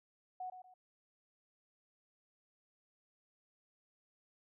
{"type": "tone with echo", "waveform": "sine", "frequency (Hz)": 738, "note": "F#5", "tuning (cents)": -5, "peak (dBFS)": -40, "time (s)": [0.4, 0.5], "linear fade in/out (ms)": 5, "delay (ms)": 120, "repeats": 2, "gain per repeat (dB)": -9, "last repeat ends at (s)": 0.74, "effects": []}